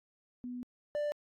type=tone pair in turn; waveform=sine / triangle; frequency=246.9 / 590 Hz; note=B3 / D5; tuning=0 / +8 cents; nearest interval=octave + minor third; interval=1508 cents; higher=second; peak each=-38 / -29 dBFS; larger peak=second; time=0.44-0.63 / 0.95-1.12 s; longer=first; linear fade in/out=0 ms; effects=AAC 48 kbps